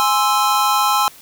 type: chord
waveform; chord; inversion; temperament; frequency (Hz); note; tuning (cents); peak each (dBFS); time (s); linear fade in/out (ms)
square; Ab augmented; none; equal; 830.6 / 1046.5 / 1318.5; Ab5 / C6 / E6; 0 / 0 / 0; -19; 0-1.08; 0
effects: white hiss -43 dBFS RMS until 1.21 s